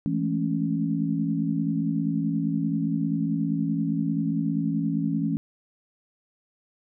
sine chord, A major seventh, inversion second, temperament equal with one note detuned, 164.81 / 209.6 / 220 / 277.2 Hz, E3 / G#3 / A3 / C#4, 0 / +16 / 0 / 0 cents, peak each -27 / -31 / -30 / -27 dBFS, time 0.06-5.37 s, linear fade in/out 0 ms, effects none

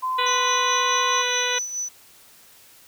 sine tone with pitch glide, 1028 to 1053.9 Hz, C6 to C6, -31 to +12 cents, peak -22 dBFS, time 0.02-1.23 s, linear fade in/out 20 ms, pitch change +43 cents, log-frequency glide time 0.3-0.88 s
harmonic tone, 493.9 Hz, B4, in tune, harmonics 1 / 2 / 3 / 4 / 5 / 6 / 7 / 8, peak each -30 / -30 / -30 / -30 / -30 / -30 / -30 / -30 dBFS, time 0.18-1.59 s, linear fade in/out 10 ms
sine tone with tremolo, 5980 Hz, F#8, 17 cents sharp, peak -24 dBFS, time 0.26-1.89 s, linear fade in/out 10 ms, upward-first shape sine, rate 4.7 Hz, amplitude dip 55%
effects white hiss -51 dBFS RMS until 2.87 s

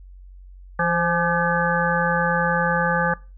harmonic tone with a mistuned harmonic, 170.1 Hz, F3, 45 cents flat, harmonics 1 / 3 / 5 / 7 / 9 / 10, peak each -25 / -25 / -25 / -25 / -25 / -25 dBFS, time 0.79-3.14 s, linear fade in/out 5 ms, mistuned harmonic 3, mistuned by +38 cents, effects noise-tail reverb RT60 0.3 s tail -22 dB re dry + added 46 Hz sine -40 dBFS peak until 3.37 s

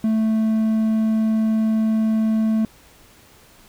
triangle tone, 220 Hz, A3, in tune, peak -14 dBFS, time 0.04-2.65 s, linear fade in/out 2 ms, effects pink hiss -50 dBFS RMS until 3.68 s

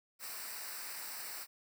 white noise with comb filter, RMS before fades -44 dBFS, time 0.19-1.47 s, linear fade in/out 50 ms, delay 0.3 ms, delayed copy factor -0.75, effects none

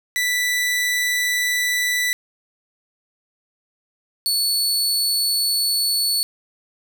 sawtooth tone pair in turn, 1975.5 / 4435 Hz, B6 / C#8, 0 / 0 cents, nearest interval octave + major second, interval 1400 cents, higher second, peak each -15 dBFS, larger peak neither, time 0.16-2.13 / 4.26-6.23 s, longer neither, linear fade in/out 0 ms, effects none

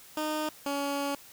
15% pulse tone pair in turn, 307.2 / 281.9 Hz, D#4 / C#4, -22 / +29 cents, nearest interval minor second, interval 149 cents, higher first, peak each -23 dBFS, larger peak neither, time 0.17-0.49 / 0.66-1.15 s, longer second, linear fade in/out 2 ms, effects white hiss -52 dBFS RMS until 1.32 s

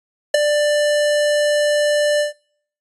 square tone with ADSR envelope, 591 Hz, D5, 11 cents sharp, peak -7 dBFS, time 0.34-2.33 s, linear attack 6 ms, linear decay 8 ms, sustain -8 dB, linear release 130 ms, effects noise-tail reverb RT60 0.6 s tail -25 dB re dry + resampled to 24000 Hz

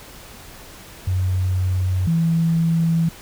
sine tone pair in turn, 92.5 / 165.14 Hz, F#2 / E3, 0 / +3 cents, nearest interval minor seventh, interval 1003 cents, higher second, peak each -17 / -15 dBFS, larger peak second, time 1.07-2.07 / 2.07-3.09 s, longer second, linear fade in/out 5 ms, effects pink hiss -41 dBFS RMS until 3.21 s

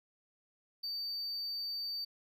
triangle tone, 4604 Hz, D8, 35 cents flat, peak -35 dBFS, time 0.83-2.05 s, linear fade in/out 10 ms, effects none

